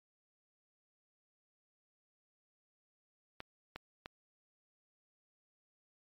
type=clicks; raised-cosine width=0.3 ms; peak=-26 dBFS; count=3; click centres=3.404 / 3.76 / 4.059 s; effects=MP3 96 kbps